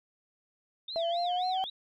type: tone with vibrato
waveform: sine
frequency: 3549 Hz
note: A7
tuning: 14 cents sharp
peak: -36 dBFS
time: 0.88-1.7 s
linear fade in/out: 5 ms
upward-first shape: sine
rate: 3.8 Hz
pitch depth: 280 cents each way
type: linear sweep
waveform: sine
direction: up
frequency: 659.3 to 764 Hz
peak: -27 dBFS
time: 0.96-1.64 s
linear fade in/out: 0 ms
effects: tanh soft clip ceiling -21 dBFS

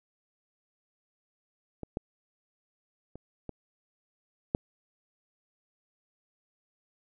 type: clicks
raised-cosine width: 2 ms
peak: -24 / -18 / -30 / -24 / -12 dBFS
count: 5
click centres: 1.833 / 1.971 / 3.156 / 3.493 / 4.549 s
effects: none

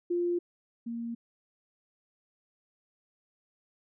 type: tone pair in turn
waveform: sine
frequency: 349.2 / 233.1 Hz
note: F4 / A#3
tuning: 0 / 0 cents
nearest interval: perfect fifth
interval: 700 cents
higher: first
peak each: -26 / -33 dBFS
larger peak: first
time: 0.1-0.39 / 0.86-1.15 s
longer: neither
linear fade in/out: 10 ms
effects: none

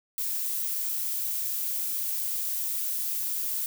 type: noise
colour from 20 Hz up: violet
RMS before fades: -30 dBFS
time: 0.18-3.66 s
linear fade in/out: 0 ms
effects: none

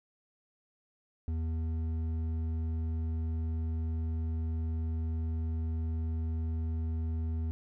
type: tone with hard clipping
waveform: sine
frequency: 80.8 Hz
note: E2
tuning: 34 cents flat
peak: -32 dBFS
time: 1.28-7.51 s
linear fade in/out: 0 ms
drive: 7 dB
effects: none

